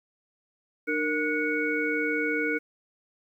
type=tone cluster; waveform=sine; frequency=302.2 / 463.1 / 1460 / 2225 Hz; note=D4 / A#4 / F#6 / C#7; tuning=+50 / -11 / -24 / +6 cents; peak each=-30 dBFS; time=0.87-2.59 s; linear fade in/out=20 ms; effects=10-bit